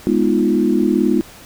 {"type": "chord", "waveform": "sine", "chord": "F half-diminished seventh", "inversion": "first", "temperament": "equal", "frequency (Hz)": [207.7, 246.9, 311.1, 349.2], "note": ["Ab3", "Cb4", "Eb4", "F4"], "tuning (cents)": [0, 0, 0, 0], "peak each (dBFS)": -18, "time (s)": [0.07, 1.21], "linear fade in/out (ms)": 0, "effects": ["pink hiss -40 dBFS RMS until 1.45 s"]}